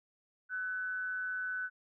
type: tone with amplitude modulation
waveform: sine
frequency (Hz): 1500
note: F#6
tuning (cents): +23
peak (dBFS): -32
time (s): 0.49-1.7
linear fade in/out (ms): 50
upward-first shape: sine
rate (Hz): 185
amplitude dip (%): 45
effects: none